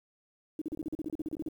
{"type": "tone bursts", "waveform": "sine", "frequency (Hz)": 311.1, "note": "D#4", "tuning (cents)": 0, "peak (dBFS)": -31, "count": 14, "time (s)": [0.59, 1.487], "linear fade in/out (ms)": 2, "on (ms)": 26, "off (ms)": 41}
{"type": "click train", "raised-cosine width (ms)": 2, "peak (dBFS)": -32, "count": 15, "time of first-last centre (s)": [0.72, 1.477], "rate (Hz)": 18.5}
{"effects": ["10-bit"]}